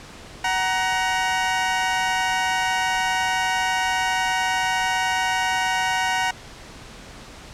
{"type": "tone pair together", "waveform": "20% pulse", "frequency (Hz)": [749, 940.1], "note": ["F#5", "A#5"], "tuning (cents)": [21, 14], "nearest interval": "major third", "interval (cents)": 393, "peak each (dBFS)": [-18, -18], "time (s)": [0.44, 6.31], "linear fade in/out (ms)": 5, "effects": ["pink hiss -41 dBFS RMS until 7.53 s", "low-pass 7000 Hz 12 dB/octave"]}